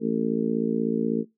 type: harmonic tone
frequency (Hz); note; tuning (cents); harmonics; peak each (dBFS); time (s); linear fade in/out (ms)
56.3; A1; +40; 3 / 4 / 5 / 6 / 7 / 8; -34 / -25 / -29 / -34 / -32 / -28; 0-1.25; 50
effects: noise-tail reverb RT60 0.2 s tail -20 dB re dry